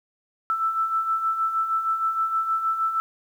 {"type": "beating tone pair", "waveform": "sine", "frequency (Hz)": [1318.5, 1324.9], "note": ["E6", "E6"], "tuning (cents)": [0, 8], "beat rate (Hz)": 6.4, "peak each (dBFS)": [-30, -22], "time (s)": [0.5, 3], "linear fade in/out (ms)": 0, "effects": ["9-bit"]}